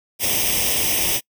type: noise with comb filter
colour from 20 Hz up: white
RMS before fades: -20 dBFS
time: 0.19-1.21 s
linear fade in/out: 50 ms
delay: 0.35 ms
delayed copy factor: +0.8
effects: noise-tail reverb RT60 0.1 s tail -26 dB re dry